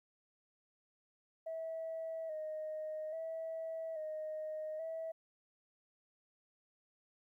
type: tone with vibrato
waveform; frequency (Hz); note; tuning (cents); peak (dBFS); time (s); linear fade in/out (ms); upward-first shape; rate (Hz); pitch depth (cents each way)
sine; 635; D#5; +35; -38; 1.46-5.12; 10; square; 0.6; 39
effects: tanh soft clip ceiling -35 dBFS + 13-bit